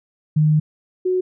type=tone pair in turn; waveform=sine; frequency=153.3 / 368.2 Hz; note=D#3 / F#4; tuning=-25 / -8 cents; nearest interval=octave + minor third; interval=1517 cents; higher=second; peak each=-12 / -16 dBFS; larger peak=first; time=0.36-0.6 / 1.05-1.21 s; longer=first; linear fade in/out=10 ms; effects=none